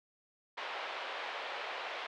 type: band-pass noise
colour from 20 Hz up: pink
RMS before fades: -41 dBFS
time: 0.57-2.07 s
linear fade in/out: 10 ms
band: 540 to 3500 Hz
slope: 24 dB/octave
effects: none